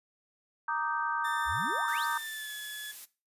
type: chord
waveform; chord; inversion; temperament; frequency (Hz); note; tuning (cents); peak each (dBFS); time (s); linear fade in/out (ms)
sine; Eb major seventh; second; equal with one note detuned; 932.3 / 1174.7 / 1244.5 / 1558.1; Bb5 / D6 / Eb6 / G6; 0 / 0 / 0 / -11; -33 / -36 / -36 / -34; 0.68-2.18; 5
type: tone with pitch glide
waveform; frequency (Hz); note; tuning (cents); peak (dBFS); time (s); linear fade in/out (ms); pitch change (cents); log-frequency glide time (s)
30% pulse; 1794 to 1708; A6 to G#6; +33 to +48; -35; 1.24-2.92; 10; -85; 2.17-2.53
type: exponential sweep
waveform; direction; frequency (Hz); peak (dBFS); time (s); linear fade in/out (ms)
sine; up; 51 to 5588; -38; 1.45-2.07; 50
type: noise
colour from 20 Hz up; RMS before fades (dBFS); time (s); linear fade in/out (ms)
blue; -44; 1.87-3.06; 20
effects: noise-tail reverb RT60 0.3 s tail -18 dB re dry + resampled to 32000 Hz

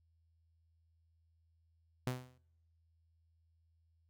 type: tone with exponential decay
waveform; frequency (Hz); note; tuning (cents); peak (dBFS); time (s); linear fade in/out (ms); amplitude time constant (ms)
sawtooth; 126.5; B2; +42; -28; 2.07-2.38; 2; 67
effects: noise-tail reverb RT60 0.8 s tail -26 dB re dry + added 82 Hz sine -70 dBFS peak until 4.09 s

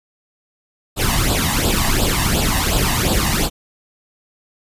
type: noise with flanger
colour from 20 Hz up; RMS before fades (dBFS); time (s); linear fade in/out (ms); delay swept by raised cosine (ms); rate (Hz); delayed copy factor
pink; -17; 0.96-3.5; 50; 0.24 to 1.09; 2.8; +0.75
effects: resampled to 32000 Hz

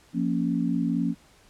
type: chord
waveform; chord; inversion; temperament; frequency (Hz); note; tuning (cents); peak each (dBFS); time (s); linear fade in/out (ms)
sine; Bb minor; second; equal; 174.61 / 233.1 / 277.2; F3 / Bb3 / Db4; 0 / 0 / 0; -27; 0.13-1.15; 50
effects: pink hiss -57 dBFS RMS until 1.49 s + low-pass 10000 Hz 12 dB/octave

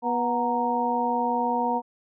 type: harmonic tone with a mistuned harmonic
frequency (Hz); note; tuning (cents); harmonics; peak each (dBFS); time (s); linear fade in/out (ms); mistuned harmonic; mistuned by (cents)
243.8; B3; -22; 1 / 2 / 3 / 4; -29 / -30 / -28 / -25; 0.02-1.82; 50; 4; -77
effects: none

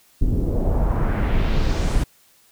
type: noise with low-pass filter sweep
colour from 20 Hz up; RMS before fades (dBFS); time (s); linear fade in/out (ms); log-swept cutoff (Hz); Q
brown; -19; 0.21-2.04; 10; 250 to 11000; 1.5
effects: white hiss -56 dBFS RMS until 2.51 s

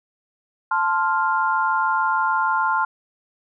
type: chord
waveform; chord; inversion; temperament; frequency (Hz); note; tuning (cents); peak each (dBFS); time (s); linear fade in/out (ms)
sine; F major; first; equal; 880 / 1046.5 / 1396.9; A5 / C6 / F6; 0 / 0 / 0; -22; 0.71-2.85; 5
effects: none

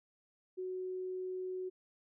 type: tone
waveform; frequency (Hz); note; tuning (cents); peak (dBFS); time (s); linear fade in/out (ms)
sine; 370.2; F#4; +1; -37; 0.57-1.7; 20
effects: none

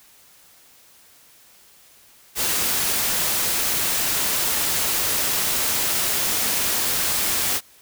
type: noise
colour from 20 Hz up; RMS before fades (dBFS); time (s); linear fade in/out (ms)
white; -22; 2.35-7.61; 50
effects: white hiss -52 dBFS RMS until 7.81 s

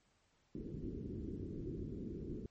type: low-pass noise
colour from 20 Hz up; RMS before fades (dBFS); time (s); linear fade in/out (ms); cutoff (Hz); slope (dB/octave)
white; -44; 0.55-2.46; 2; 390; 48
effects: pink hiss -75 dBFS RMS until 2.5 s + MP3 32 kbps

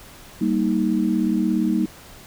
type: chord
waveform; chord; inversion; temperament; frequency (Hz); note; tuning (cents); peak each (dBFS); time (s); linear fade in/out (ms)
sine; Eb major; first; equal with one note detuned; 196 / 233.1 / 314.4; G3 / Bb3 / Eb4; 0 / 0 / +18; -22; 0.41-1.86; 5
effects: pink hiss -44 dBFS RMS until 2.26 s

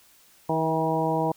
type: harmonic tone with a mistuned harmonic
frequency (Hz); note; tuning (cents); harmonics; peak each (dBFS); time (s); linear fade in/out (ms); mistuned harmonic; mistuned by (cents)
160; D#3; +49; 1 / 2 / 3 / 4 / 5 / 6; -29 / -29 / -29 / -29 / -29 / -29; 0.49-1.32; 5; 4; +19
effects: white hiss -57 dBFS RMS until 1.36 s

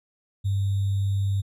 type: tone with sample-and-hold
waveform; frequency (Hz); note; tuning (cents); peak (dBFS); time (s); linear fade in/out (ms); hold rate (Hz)
sine; 98.6; G2; +11; -21; 0.44-1.42; 20; 3675
effects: resampled to 32000 Hz

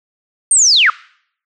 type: linear sweep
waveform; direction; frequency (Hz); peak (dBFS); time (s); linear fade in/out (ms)
sine; down; 8940 to 1159; -7; 0.51-0.9; 2
effects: noise-tail reverb RT60 0.6 s tail -22 dB re dry

